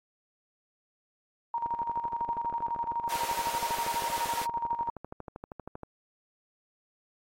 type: tone with tremolo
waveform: sine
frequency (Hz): 936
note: A#5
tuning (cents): +7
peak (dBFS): -27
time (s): 1.54-4.9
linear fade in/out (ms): 2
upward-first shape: square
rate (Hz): 12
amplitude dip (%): 65
type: click train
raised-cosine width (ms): 1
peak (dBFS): -26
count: 54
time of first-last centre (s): 1.66-5.833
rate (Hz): 12.7
type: high-pass noise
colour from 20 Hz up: pink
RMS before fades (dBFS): -38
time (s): 3.09-4.46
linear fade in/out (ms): 20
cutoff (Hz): 480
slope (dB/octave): 24
effects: AAC 48 kbps